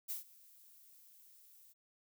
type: noise with ADSR envelope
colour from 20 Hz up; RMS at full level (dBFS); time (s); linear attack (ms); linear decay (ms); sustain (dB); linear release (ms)
violet; -39; 0.08-1.74; 24; 130; -23; 28
effects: none